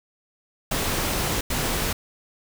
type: noise bursts at uneven times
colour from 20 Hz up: pink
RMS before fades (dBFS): -25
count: 2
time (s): 0.71-1.41 / 1.5-1.93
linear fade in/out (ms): 5
effects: none